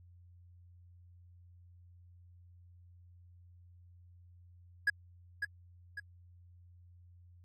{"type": "tone with echo", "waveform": "triangle", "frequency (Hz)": 1661.2, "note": "G#6", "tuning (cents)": 0, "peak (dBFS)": -23, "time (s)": [4.87, 4.9], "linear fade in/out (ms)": 5, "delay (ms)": 550, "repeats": 2, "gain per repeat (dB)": -7, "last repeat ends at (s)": 6, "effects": ["added 88 Hz sine -56 dBFS peak until 7.44 s", "AAC 32 kbps"]}